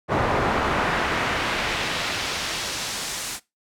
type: noise with band-pass filter sweep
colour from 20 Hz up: brown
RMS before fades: -25 dBFS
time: 0.08-3.4 s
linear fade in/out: 50 ms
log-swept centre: 860 to 8700 Hz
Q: 0.86
effects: noise-tail reverb RT60 0.2 s tail -19 dB re dry